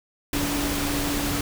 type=tone in noise; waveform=sine; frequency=287.3 Hz; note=D4; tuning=38 cents flat; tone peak=-27 dBFS; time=0.33-1.41 s; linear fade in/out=2 ms; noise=pink; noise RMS=-27 dBFS; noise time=0.33-1.41 s; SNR=-3 dB; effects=none